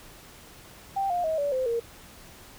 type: tone with pitch steps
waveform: sine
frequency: 784 / 706.6 / 636.8 / 573.9 / 517.2 / 466.2 Hz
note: G5 / F5 / D#5 / D5 / C5 / A#4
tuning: 0 / +20 / +40 / -40 / -20 / 0 cents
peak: -24 dBFS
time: 0.96-1.8 s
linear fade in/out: 10 ms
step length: 140 ms
effects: pink hiss -49 dBFS RMS until 2.58 s